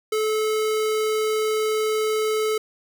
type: tone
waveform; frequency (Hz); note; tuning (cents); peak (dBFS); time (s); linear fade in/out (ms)
square; 433.1; A4; -27; -21; 0.12-2.58; 5
effects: none